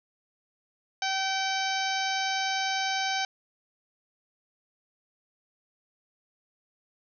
harmonic tone, 770 Hz, G5, 31 cents flat, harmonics 1 / 2 / 3 / 4 / 5 / 6 / 7 / 8, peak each -30 / -33 / -35 / -36 / -37 / -38 / -38 / -39 dBFS, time 1.02-3.25 s, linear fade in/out 2 ms, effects none

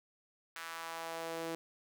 sawtooth tone with high-pass filter sweep, 164.81 Hz, E3, in tune, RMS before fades -42 dBFS, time 0.56-1.55 s, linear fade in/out 0 ms, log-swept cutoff 1500 to 370 Hz, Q 1.7, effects none

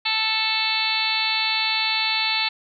harmonic tone, 440 Hz, A4, in tune, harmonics 2 / 3 / 4 / 5 / 6 / 7 / 8 / 9 / 10, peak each -29 / -35 / -34 / -28 / -26 / -34 / -28 / -27 / -27 dBFS, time 0.05-2.49 s, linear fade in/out 10 ms, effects none

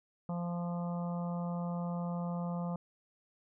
harmonic tone, 173.6 Hz, F3, 10 cents flat, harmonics 1 / 3 / 4 / 5 / 6 / 7, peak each -34 / -44 / -46 / -48 / -50 / -51 dBFS, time 0.29-2.76 s, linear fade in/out 2 ms, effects none

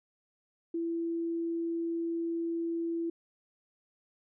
sine tone, 334.4 Hz, E4, 25 cents sharp, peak -30 dBFS, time 0.74-3.1 s, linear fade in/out 5 ms, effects none

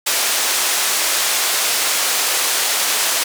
white band-pass noise, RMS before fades -18 dBFS, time 0.06-3.24 s, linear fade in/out 10 ms, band 480 to 10000 Hz, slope 12 dB/octave, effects none

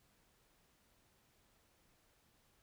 silence, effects pink hiss -73 dBFS RMS until 2.62 s

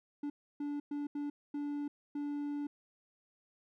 triangle tone bursts at uneven times, 290 Hz, D4, 22 cents flat, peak -33 dBFS, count 6, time 0.23-0.3 / 0.6-0.8 / 0.91-1.07 / 1.15-1.3 / 1.54-1.88 / 2.15-2.67 s, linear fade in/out 5 ms, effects none

